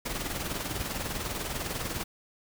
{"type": "noise with tremolo", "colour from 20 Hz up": "pink", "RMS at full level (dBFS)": -31, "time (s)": [0.05, 2.04], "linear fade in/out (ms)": 10, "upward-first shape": "triangle", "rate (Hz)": 20, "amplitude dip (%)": 65, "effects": []}